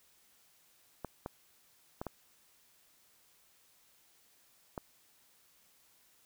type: clicks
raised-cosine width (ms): 1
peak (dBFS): -24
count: 5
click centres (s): 1.047 / 1.261 / 2.015 / 2.067 / 4.778
effects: white hiss -67 dBFS RMS until 6.25 s